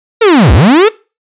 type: linear two-way sweep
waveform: 45% pulse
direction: down then up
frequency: 475.2 to 54.7 to 460.3 Hz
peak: -3 dBFS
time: 0.21-0.89 s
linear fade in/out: 10 ms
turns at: 0.53 s
effects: noise-tail reverb RT60 0.3 s tail -21 dB re dry + resampled to 8000 Hz